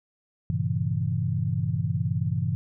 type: chord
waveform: sine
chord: G diminished seventh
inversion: none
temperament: equal with one note detuned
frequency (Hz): 98 / 116.54 / 135.74 / 164.81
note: G2 / Bb2 / Db3 / Fb3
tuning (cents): 0 / 0 / -36 / 0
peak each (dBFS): -29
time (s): 0.5-2.55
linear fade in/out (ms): 0
effects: none